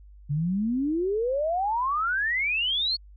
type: exponential sweep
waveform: sine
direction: up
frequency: 138.59 to 4435 Hz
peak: -23 dBFS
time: 0.29-2.97 s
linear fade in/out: 20 ms
effects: added 50 Hz sine -46 dBFS peak until 3.16 s